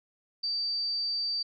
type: tone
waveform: sine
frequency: 4640 Hz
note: D8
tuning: 22 cents flat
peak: -28 dBFS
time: 0.43-1.43 s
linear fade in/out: 10 ms
effects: none